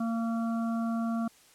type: harmonic tone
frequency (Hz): 228.8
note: A#3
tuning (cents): -32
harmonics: 1 / 3 / 5 / 6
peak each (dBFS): -28 / -38 / -42 / -44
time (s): 0-1.28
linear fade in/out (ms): 5
effects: white hiss -59 dBFS RMS until 1.54 s + low-pass 11000 Hz 12 dB/octave